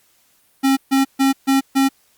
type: tone bursts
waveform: square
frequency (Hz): 270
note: C#4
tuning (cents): -45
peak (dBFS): -13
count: 5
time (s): 0.63-1.89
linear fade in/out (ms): 20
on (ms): 140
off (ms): 140
effects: white hiss -58 dBFS RMS until 2.17 s + Opus 48 kbps